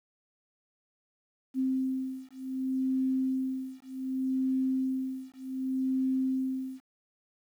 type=beating tone pair; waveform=sine; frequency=261.6 / 262.26 Hz; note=C4 / C4; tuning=0 / +4 cents; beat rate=0.66 Hz; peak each=-31 dBFS; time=1.54-6.81 s; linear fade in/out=50 ms; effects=10-bit